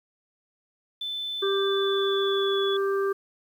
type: tone with pitch glide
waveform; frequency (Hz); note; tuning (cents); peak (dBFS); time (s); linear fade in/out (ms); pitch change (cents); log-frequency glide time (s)
sine; 3520 to 3420; A7 to A7; 0 to -50; -29; 1.01-2.77; 5; -50; 1.44-2.61
type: harmonic tone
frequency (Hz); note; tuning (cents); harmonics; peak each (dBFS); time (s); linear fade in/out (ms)
393.3; G4; +6; 1 / 3 / 4; -23 / -32 / -36; 1.42-3.13; 10
effects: 9-bit